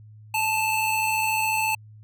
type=tone cluster; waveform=square; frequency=875 / 2605 / 2699 Hz; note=A5 / E7 / E7; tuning=-10 / -21 / +40 cents; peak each=-25 / -28 / -29 dBFS; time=0.34-1.75 s; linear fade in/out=5 ms; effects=added 107 Hz sine -44 dBFS peak until 2.03 s